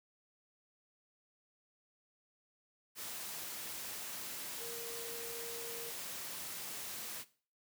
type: tone in noise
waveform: sine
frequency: 466.2 Hz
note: A#4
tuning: in tune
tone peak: -46 dBFS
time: 4.58-5.93 s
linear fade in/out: 50 ms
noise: white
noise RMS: -44 dBFS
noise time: 2.95-7.25 s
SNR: -5 dB
effects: noise-tail reverb RT60 0.4 s tail -17 dB re dry + high-pass 100 Hz 12 dB/octave